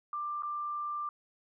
sine tone with dropouts, 1185 Hz, D6, 15 cents sharp, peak -33 dBFS, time 0.13-1.09 s, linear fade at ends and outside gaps 2 ms, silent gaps 0.423-0.432 s, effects none

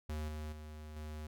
square tone with level steps, 76.5 Hz, D#2, 29 cents flat, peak -38 / -41 / -47 / -43 dBFS, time 0.09-1.27 s, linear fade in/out 5 ms, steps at 0.28 / 0.52 / 0.96 s, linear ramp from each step 5 ms, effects none

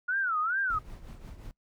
sine tone with vibrato, 1403 Hz, F6, 8 cents sharp, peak -26 dBFS, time 0.08-0.79 s, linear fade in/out 10 ms, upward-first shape sine, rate 2.4 Hz, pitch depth 230 cents each way
brown noise with tremolo, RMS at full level -41 dBFS, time 0.7-1.51 s, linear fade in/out 0 ms, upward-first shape triangle, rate 5.6 Hz, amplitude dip 70%
effects noise-tail reverb RT60 0.1 s tail -21 dB re dry

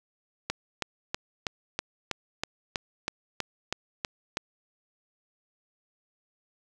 click train, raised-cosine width 0.2 ms, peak -11 dBFS, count 13, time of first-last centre 0.5-4.371 s, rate 3.1 Hz, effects none

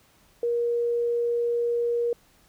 sine tone, 473.6 Hz, A#4, 27 cents sharp, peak -22 dBFS, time 0.43-2.13 s, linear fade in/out 2 ms, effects pink hiss -60 dBFS RMS until 2.48 s

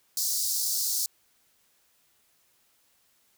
pink high-pass noise, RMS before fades -28 dBFS, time 0.17-1.06 s, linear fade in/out 2 ms, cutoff 4500 Hz, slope 48 dB/octave, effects white hiss -67 dBFS RMS until 3.37 s

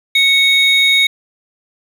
triangle tone pair together, 2217 / 3748 Hz, C#7 / A#7, 0 / +9 cents, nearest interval major sixth, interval 909 cents, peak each -10 dBFS, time 0.15-1.07 s, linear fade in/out 5 ms, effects 7-bit

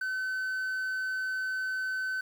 triangle tone with quantisation, 1522 Hz, F#6, 48 cents sharp, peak -28 dBFS, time 0.01-2.21 s, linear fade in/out 5 ms, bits 9, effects none

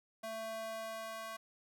square tone with high-pass filter sweep, 222.5 Hz, A3, 20 cents sharp, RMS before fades -43 dBFS, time 0.23-1.37 s, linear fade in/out 10 ms, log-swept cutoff 540 to 930 Hz, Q 2.1, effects none

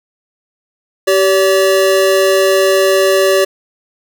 square tone pair together, 386.1 / 571 Hz, G4 / D5, -26 / -49 cents, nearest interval perfect fifth, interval 677 cents, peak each -12 dBFS, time 1.07-3.45 s, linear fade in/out 10 ms, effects none

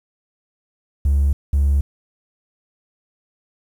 triangle tone pair in turn, 70.4 / 70.4 Hz, C#2 / C#2, +27 / +27 cents, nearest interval unison, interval 0 cents, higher neither, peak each -10 dBFS, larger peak neither, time 1.05-1.33 / 1.53-1.81 s, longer neither, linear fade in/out 5 ms, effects tanh soft clip ceiling -9 dBFS + 8-bit

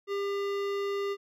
sine tone with hard clipping, 400 Hz, G4, 35 cents sharp, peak -31 dBFS, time 0.07-1.17 s, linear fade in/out 50 ms, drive 17 dB, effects none

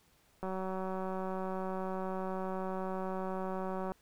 click train, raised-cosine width 1 ms, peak -25 dBFS, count 657, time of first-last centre 0.43-3.919 s, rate 188 Hz, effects pink hiss -68 dBFS RMS until 4.01 s

